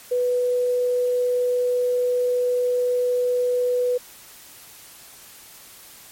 sine tone, 493.9 Hz, B4, in tune, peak -18 dBFS, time 0.11-3.98 s, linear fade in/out 10 ms, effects white hiss -45 dBFS RMS until 6.11 s + MP3 64 kbps

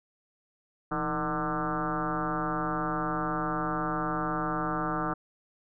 sine tone with frequency modulation, 754 Hz, F#5, 32 cents sharp, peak -27 dBFS, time 0.91-5.14 s, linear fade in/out 10 ms, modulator 146 Hz, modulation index 4.5, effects none

